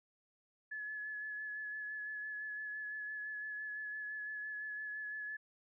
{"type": "tone with vibrato", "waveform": "sine", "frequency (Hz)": 1709, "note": "G#6", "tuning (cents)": 49, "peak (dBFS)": -40, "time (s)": [0.71, 5.37], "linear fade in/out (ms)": 10, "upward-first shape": "sine", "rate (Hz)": 5.9, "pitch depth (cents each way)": 19, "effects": []}